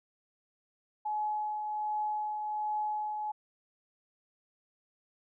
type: tone with tremolo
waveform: sine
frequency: 848 Hz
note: G#5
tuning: 36 cents sharp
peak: -29 dBFS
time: 1.05-3.32 s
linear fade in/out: 10 ms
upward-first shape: triangle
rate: 1.3 Hz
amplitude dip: 40%
effects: none